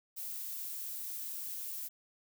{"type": "noise", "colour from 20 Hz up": "violet", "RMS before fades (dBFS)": -41, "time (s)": [0.16, 1.89], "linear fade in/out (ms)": 20, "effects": []}